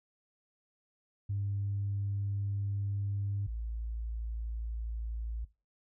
sine tone pair in turn, 100.3 / 56.16 Hz, G2 / A1, +40 / +36 cents, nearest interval minor seventh, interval 1004 cents, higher first, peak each -30 / -34 dBFS, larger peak first, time 1.29-3.47 / 3.47-5.45 s, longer first, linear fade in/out 10 ms, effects noise-tail reverb RT60 0.3 s tail -19 dB re dry + tanh soft clip ceiling -26 dBFS

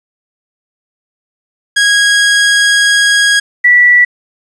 sawtooth / sine tone pair in turn, 1646 / 1955.5 Hz, G#6 / B6, -16 / -18 cents, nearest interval minor third, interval 298 cents, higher second, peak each -3 dBFS, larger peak neither, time 1.76-3.4 / 3.64-4.05 s, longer first, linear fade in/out 10 ms, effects resampled to 22050 Hz + 7-bit

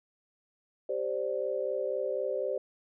sine chord, G suspended fourth, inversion none, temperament equal, 392 / 523.3 / 587.3 Hz, G4 / C5 / D5, 0 / 0 / 0 cents, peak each -35 / -32 / -34 dBFS, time 0.89-2.58 s, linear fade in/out 5 ms, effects none

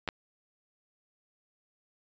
clicks, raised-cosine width 0.3 ms, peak -16 dBFS, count 2, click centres 0.077 / 0.088 s, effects resampled to 16000 Hz

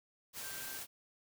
sine tone in noise, 1568 Hz, G6, in tune, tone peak -50 dBFS, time 0.4-0.82 s, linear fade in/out 50 ms, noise white, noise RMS -44 dBFS, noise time 0.33-0.87 s, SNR -9 dB, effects none

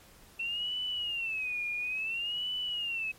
sine tone with vibrato, 2690 Hz, E7, 34 cents sharp, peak -31 dBFS, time 0.39-3.12 s, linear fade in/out 10 ms, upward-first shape sine, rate 0.58 Hz, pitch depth 180 cents each way, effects pink hiss -57 dBFS RMS until 3.18 s + MP3 64 kbps

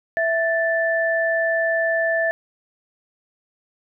sine tone pair together, 659.3 / 1760.1 Hz, E5 / A6, 0 / 0 cents, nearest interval octave + perfect fourth, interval 1700 cents, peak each -20 / -21 dBFS, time 0.17-2.31 s, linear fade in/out 0 ms, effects none

